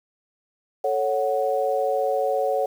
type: chord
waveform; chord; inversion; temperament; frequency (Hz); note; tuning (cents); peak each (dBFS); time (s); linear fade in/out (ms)
sine; F# minor; first; equal; 440 / 554.4 / 740; A4 / C#5 / F#5; 0 / 0 / 0; -26 / -23 / -25; 0.84-2.66; 5
effects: 8-bit